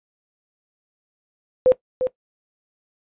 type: tone with echo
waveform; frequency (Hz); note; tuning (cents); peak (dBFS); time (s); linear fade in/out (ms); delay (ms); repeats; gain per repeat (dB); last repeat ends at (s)
sine; 510; C5; -44; -10; 1.66-1.72; 0; 350; 1; -8; 2.07
effects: noise-tail reverb RT60 0.1 s tail -18 dB re dry + resampled to 8000 Hz